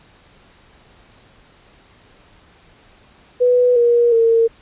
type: tone with pitch steps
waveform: sine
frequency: 493.9 / 475.2 / 457.1 Hz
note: B4 / A#4 / A#4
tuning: 0 / +33 / -34 cents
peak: -10 dBFS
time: 3.4-4.48 s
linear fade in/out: 20 ms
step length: 360 ms
effects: pink hiss -50 dBFS RMS until 4.61 s + resampled to 8000 Hz